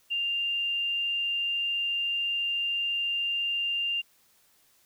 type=tone with frequency modulation; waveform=sine; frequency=2794 Hz; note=F7; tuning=in tune; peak=-26 dBFS; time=0.1-4.02 s; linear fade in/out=20 ms; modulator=21.7 Hz; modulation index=0.41; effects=white hiss -64 dBFS RMS until 4.85 s